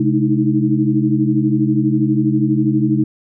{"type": "tone cluster", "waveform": "sine", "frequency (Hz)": [134.1, 212.4, 307.6, 319.9], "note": ["C3", "G#3", "D#4", "D#4"], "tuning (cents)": [43, 39, -20, 48], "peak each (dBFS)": -18, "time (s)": [0, 3.04], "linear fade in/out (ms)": 5, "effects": []}